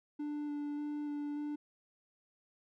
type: tone with vibrato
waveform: triangle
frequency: 293.7 Hz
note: D4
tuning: in tune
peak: -34 dBFS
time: 0.19-1.56 s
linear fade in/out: 10 ms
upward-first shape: square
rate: 1.7 Hz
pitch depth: 10 cents each way
effects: none